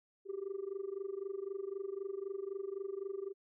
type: tone with amplitude modulation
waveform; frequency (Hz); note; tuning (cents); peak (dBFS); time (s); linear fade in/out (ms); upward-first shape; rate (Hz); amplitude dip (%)
sine; 392; G4; 0; -33; 0.25-3.34; 50; sine; 23.9; 90
effects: tanh soft clip ceiling -33 dBFS